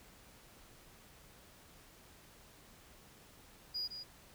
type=tone with echo; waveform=sine; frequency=4893 Hz; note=D#8; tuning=30 cents flat; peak=-34 dBFS; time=3.74-3.88 s; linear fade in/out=20 ms; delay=160 ms; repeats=1; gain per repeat=-9 dB; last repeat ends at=4.04 s; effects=tanh soft clip ceiling -34 dBFS + pink hiss -60 dBFS RMS until 4.34 s